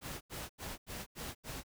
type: noise bursts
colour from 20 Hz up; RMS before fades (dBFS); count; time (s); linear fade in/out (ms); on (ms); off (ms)
pink; -43; 6; 0.01-1.635; 50; 200; 85
effects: none